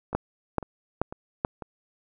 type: two click trains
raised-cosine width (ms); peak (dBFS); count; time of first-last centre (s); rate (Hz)
1; -9 / -22; 4 / 4; 0.15-1.449 / 0.13-1.623; 2.31 / 2.01
effects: none